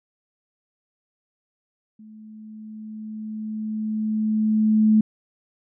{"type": "tone with level ramp", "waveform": "sine", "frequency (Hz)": 216.3, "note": "A3", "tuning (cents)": -29, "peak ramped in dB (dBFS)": [-42, -12], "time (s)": [1.99, 5.01], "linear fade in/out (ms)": 5, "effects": []}